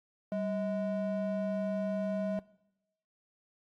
triangle ring-modulated tone, 415.3 Hz, G#4, in tune, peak -26 dBFS, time 0.32-2.39 s, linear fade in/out 0 ms, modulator 221 Hz, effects noise-tail reverb RT60 0.9 s tail -21 dB re dry + AAC 48 kbps

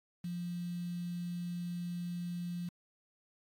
sine tone with quantisation, 174.61 Hz, F3, in tune, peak -36 dBFS, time 0.24-2.69 s, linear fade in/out 5 ms, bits 9, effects AAC 64 kbps

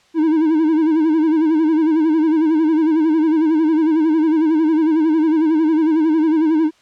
triangle tone with vibrato, 315.8 Hz, D#4, 26 cents sharp, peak -10 dBFS, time 0.14-6.71 s, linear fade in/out 50 ms, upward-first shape sine, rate 11 Hz, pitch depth 77 cents each way, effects white hiss -54 dBFS RMS until 6.81 s + low-pass 5000 Hz 12 dB/octave

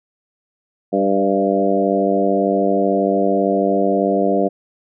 harmonic tone with a mistuned harmonic, 98.1 Hz, G2, 2 cents sharp, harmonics 2 / 3 / 4 / 5 / 6 / 7, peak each -21 / -21 / -21 / -21 / -21 / -21 dBFS, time 0.92-4.49 s, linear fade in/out 20 ms, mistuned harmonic 6, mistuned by +15 cents, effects none

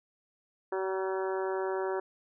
harmonic tone with a mistuned harmonic, 190 Hz, F#3, 46 cents sharp, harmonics 2 / 3 / 4 / 5 / 6 / 7 / 8 / 9, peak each -31 / -38 / -40 / -39 / -46 / -45 / -46 / -47 dBFS, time 0.72-2 s, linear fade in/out 5 ms, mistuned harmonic 7, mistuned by +30 cents, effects none

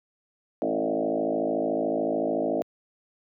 sine tone with frequency modulation, 457.9 Hz, A#4, 31 cents flat, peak -23 dBFS, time 0.62-2.62 s, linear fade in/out 0 ms, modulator 53.7 Hz, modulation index 4.2, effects high-pass 150 Hz 12 dB/octave

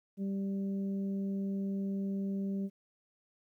harmonic tone, 196 Hz, G3, in tune, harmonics 1 / 2 / 3, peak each -32 / -44 / -52 dBFS, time 0.17-2.7 s, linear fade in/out 50 ms, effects 12-bit

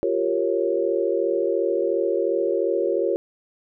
sine chord, G half-diminished seventh, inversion third, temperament equal with one note detuned, 349.2 / 392 / 466.2 / 548.9 Hz, F4 / G4 / Bb4 / Db5, 0 / 0 / 0 / -17 cents, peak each -25 dBFS, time 0.03-3.16 s, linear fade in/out 0 ms, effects none

